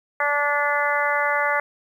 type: harmonic tone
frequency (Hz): 290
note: D4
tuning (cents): -22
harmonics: 2 / 3 / 4 / 5 / 6 / 7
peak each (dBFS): -26 / -26 / -26 / -26 / -26 / -26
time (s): 0.2-1.6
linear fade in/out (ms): 2
effects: 9-bit